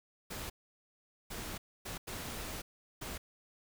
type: noise bursts at uneven times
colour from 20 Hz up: pink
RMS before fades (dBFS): -42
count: 5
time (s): 0.3-0.5 / 1.3-1.58 / 1.85-1.98 / 2.07-2.62 / 3.01-3.18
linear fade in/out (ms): 10
effects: none